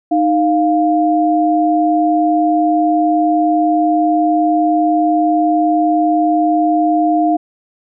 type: tone pair together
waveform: sine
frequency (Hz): 309.6 / 700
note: D#4 / F5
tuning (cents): -9 / +4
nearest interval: octave + major second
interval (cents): 1413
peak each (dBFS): -13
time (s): 0.11-7.37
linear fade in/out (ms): 10
effects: none